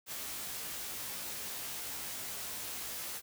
white noise with comb filter, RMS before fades -41 dBFS, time 0.06-3.22 s, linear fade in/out 50 ms, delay 17 ms, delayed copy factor +0.85, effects none

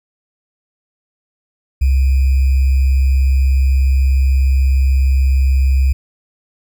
sine tone with sample-and-hold, 66.6 Hz, C2, 31 cents sharp, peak -9 dBFS, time 1.81-5.93 s, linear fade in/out 10 ms, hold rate 2450 Hz, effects none

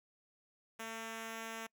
5% pulse tone, 225.1 Hz, A3, 40 cents sharp, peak -31 dBFS, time 0.79-1.67 s, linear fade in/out 10 ms, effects noise-tail reverb RT60 0.1 s tail -25 dB re dry

